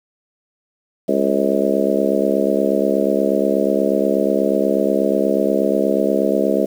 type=harmonic tone with a mistuned harmonic; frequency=68.3 Hz; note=C#2; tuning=25 cents flat; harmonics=3 / 4 / 5 / 6 / 7 / 8 / 9; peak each=-22 / -22 / -22 / -22 / -22 / -22 / -22 dBFS; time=1.08-6.66 s; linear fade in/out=10 ms; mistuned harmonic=9; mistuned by=+56 cents; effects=7-bit